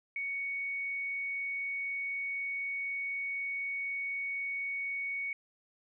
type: tone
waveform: sine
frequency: 2229 Hz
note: C#7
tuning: 9 cents sharp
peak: -33 dBFS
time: 0.16-5.33 s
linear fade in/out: 2 ms
effects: none